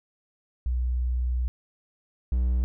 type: tone pair in turn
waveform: sine / triangle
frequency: 61.74 / 61.74 Hz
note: B1 / B1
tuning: 0 / 0 cents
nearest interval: unison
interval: 0 cents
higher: neither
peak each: -23 / -19 dBFS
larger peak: second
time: 0.66-1.48 / 2.32-2.64 s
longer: first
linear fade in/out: 0 ms
effects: none